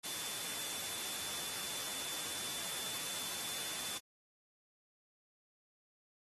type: tone in noise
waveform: sine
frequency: 3520 Hz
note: A7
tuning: in tune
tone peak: -48 dBFS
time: 0.03-3.99 s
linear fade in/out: 20 ms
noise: white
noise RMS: -41 dBFS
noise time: 0.03-3.99 s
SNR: -10 dB
effects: high-pass 100 Hz 12 dB/octave + AAC 32 kbps